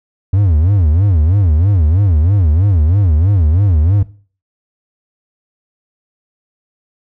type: tone with vibrato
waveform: triangle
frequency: 87.9 Hz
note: F2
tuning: 12 cents sharp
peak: -6 dBFS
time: 0.33-4.03 s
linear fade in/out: 5 ms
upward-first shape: sine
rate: 3.1 Hz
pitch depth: 280 cents each way
effects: noise-tail reverb RT60 0.4 s tail -18 dB re dry